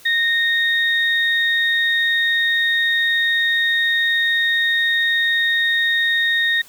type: tone pair together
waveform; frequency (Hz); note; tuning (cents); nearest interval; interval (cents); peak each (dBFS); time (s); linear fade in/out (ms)
sine; 1853 / 3712; A#6 / A#7; -11 / -8; octave; 1203; -16 / -21; 0.05-6.62; 10
effects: white hiss -46 dBFS RMS until 6.68 s